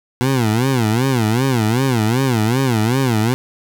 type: tone with vibrato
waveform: 20% pulse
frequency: 120.6 Hz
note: B2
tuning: 41 cents flat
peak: -9 dBFS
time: 0.21-3.34 s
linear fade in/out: 0 ms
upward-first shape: sine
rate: 2.6 Hz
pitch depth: 210 cents each way
effects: none